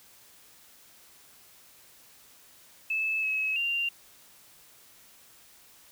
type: tone with pitch steps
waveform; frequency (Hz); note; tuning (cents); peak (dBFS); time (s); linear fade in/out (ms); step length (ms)
sine; 2614 / 2571 / 2780; E7 / E7 / F7; -15 / -44 / -9; -26; 2.9-3.89; 5; 330
effects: white hiss -56 dBFS RMS until 5.91 s